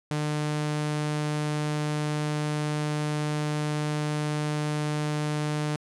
sawtooth tone, 150.3 Hz, D3, 40 cents sharp, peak -22 dBFS, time 0.11-5.76 s, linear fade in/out 0 ms, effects resampled to 24000 Hz

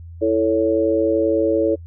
sine chord, A major, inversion second, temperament equal with one note detuned, 329.6 / 440 / 557.9 Hz, E4 / A4 / C#5, 0 / 0 / +11 cents, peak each -19 dBFS, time 0.21-1.76 s, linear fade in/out 20 ms, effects noise-tail reverb RT60 0.1 s tail -26 dB re dry + added 84 Hz sine -34 dBFS peak until 1.86 s

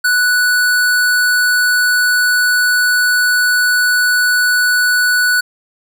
square tone, 1480 Hz, F#6, in tune, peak -11 dBFS, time 0.04-5.41 s, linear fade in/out 10 ms, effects none

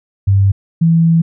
sine tone pair in turn, 98.3 / 165.32 Hz, G2 / E3, +5 / +5 cents, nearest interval major sixth, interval 900 cents, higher second, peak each -7 dBFS, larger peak neither, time 0.27-0.52 / 0.81-1.22 s, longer second, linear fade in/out 10 ms, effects none

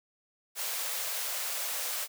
white high-pass noise, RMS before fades -34 dBFS, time 0.55-2.08 s, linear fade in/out 50 ms, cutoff 450 Hz, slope 96 dB/octave, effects none

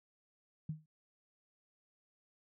sine tone with exponential decay, 155.56 Hz, D#3, in tune, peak -33 dBFS, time 0.69-0.86 s, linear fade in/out 5 ms, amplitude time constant 36 ms, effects none

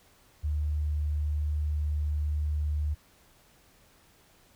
sine tone, 74.9 Hz, D2, 35 cents sharp, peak -26 dBFS, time 0.43-2.95 s, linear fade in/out 20 ms, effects pink hiss -61 dBFS RMS until 4.55 s

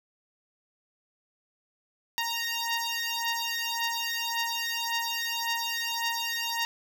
10% pulse beating tone pair, 929 / 930.8 Hz, A#5 / A#5, -6 / -3 cents, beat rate 1.8 Hz, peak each -23 dBFS, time 2.18-6.65 s, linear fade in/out 0 ms, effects none

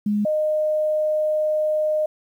sine tone pair in turn, 208 / 614.4 Hz, G#3 / D#5, +3 / -22 cents, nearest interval octave + perfect fifth, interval 1875 cents, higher second, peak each -18 dBFS, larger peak neither, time 0.06-0.25 / 0.25-2.06 s, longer second, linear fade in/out 5 ms, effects 9-bit

